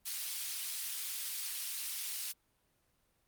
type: high-pass noise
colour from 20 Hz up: pink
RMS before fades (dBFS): -39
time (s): 0.05-2.33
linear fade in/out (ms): 20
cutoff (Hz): 3700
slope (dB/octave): 12
effects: pink hiss -75 dBFS RMS until 3.27 s + Opus 32 kbps